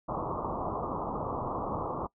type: low-pass noise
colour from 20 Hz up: white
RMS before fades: -34 dBFS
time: 0.08-2.07 s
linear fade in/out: 10 ms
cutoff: 1200 Hz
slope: 96 dB/octave
effects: noise-tail reverb RT60 0.1 s tail -22 dB re dry